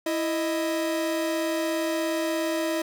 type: tone pair together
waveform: 45% pulse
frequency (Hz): 329.6 / 622.2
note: E4 / D#5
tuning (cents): 0 / 0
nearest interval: major seventh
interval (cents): 1100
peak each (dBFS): -27 / -28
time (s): 0.06-2.82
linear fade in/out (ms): 5
effects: none